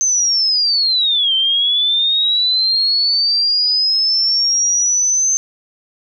sine linear two-way sweep, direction down then up, 6272 to 3101 to 6272 Hz, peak -12 dBFS, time 0.01-5.37 s, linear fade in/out 0 ms, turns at 1.34 s, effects none

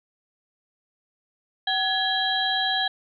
sine tone cluster, 759 / 1684 / 3233 / 3938 Hz, F#5 / G#6 / G#7 / B7, +44 / +24 / -47 / -6 cents, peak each -27 dBFS, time 1.67-2.88 s, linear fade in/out 5 ms, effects none

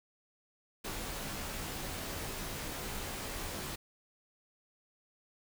pink noise with comb filter, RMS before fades -40 dBFS, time 0.84-3.76 s, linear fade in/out 10 ms, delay 17 ms, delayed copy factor -0.6, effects none

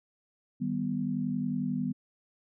sine chord, Eb augmented, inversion none, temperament equal, 155.56 / 196 / 246.9 Hz, Eb3 / G3 / B3, 0 / 0 / 0 cents, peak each -35 / -33 / -31 dBFS, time 0.6-1.93 s, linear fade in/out 20 ms, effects none

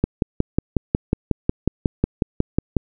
click train, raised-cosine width 3 ms, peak -3 dBFS, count 16, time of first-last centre 0.04-2.767 s, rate 5.5 Hz, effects none

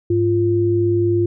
sine tone pair together, 103.49 / 346.9 Hz, G#2 / F4, -6 / -12 cents, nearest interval octave + major sixth, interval 2094 cents, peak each -19 / -15 dBFS, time 0.1-1.26 s, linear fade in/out 5 ms, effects none

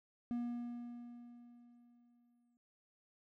triangle tone with exponential decay, 239.6 Hz, A#3, 48 cents sharp, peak -33 dBFS, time 0.31-2.57 s, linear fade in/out 0 ms, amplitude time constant 490 ms, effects none

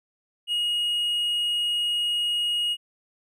triangle tone, 2880 Hz, F#7, 47 cents flat, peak -21 dBFS, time 0.47-2.77 s, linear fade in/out 50 ms, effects none

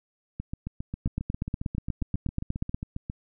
two click trains, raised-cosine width 5 ms, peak -15 / -20 dBFS, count 15 / 21, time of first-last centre 1.06-2.745 / 0.4-3.099 s, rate 8.31 / 7.41 Hz, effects none

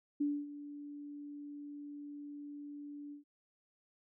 sine tone with ADSR envelope, 290.2 Hz, D4, 21 cents flat, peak -29 dBFS, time 0.2-3.24 s, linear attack 11 ms, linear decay 250 ms, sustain -15 dB, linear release 120 ms, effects none

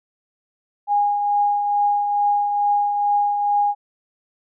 sine tone with tremolo, 820 Hz, G#5, 22 cents flat, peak -14 dBFS, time 0.87-3.75 s, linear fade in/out 50 ms, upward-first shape triangle, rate 2.3 Hz, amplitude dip 45%, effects none

